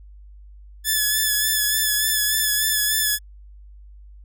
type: tone with vibrato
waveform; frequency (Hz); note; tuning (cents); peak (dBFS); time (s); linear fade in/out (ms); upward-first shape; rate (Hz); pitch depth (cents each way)
5% pulse; 1723; A6; -37; -8; 0.84-3.19; 50; sine; 3.4; 32
effects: added 50 Hz sine -41 dBFS peak until 4.24 s